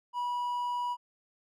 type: tone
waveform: triangle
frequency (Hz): 975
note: B5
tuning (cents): -23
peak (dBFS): -28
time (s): 0.13-0.97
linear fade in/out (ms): 50
effects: none